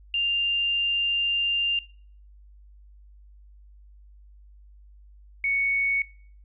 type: tone pair in turn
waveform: sine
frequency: 2794 / 2222 Hz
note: F7 / C#7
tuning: 0 / +4 cents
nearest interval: major third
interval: 396 cents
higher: first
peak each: -22 dBFS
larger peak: neither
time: 0.14-1.79 / 5.44-6.02 s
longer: first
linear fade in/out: 2 ms
effects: noise-tail reverb RT60 0.5 s tail -21 dB re dry + added 50 Hz sine -48 dBFS peak until 6.44 s